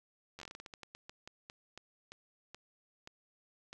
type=slowing click train; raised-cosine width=0.2 ms; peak=-30 dBFS; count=21; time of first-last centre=0.39-3.73 s; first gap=11 ms; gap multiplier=1.24; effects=none